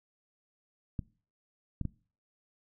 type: clicks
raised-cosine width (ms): 5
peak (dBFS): -21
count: 3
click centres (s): 0.992 / 1.813 / 1.853
effects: noise-tail reverb RT60 0.4 s tail -22 dB re dry